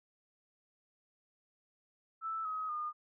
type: tone with pitch steps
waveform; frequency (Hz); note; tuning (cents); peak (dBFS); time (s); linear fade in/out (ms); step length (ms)
sine; 1318.5 / 1267.7 / 1218.9; E6 / D#6 / D#6; 0 / +32 / -36; -35; 2.21-2.93; 50; 240
effects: none